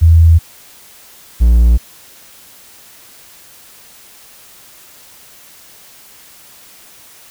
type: tone pair in turn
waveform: sine / triangle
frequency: 82.41 / 58.27 Hz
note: E2 / A#1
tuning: 0 / 0 cents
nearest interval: tritone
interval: 600 cents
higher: first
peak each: -3 dBFS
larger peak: neither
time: 0.01-0.39 / 1.4-1.78 s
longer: neither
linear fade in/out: 20 ms
effects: white hiss -41 dBFS RMS until 7.3 s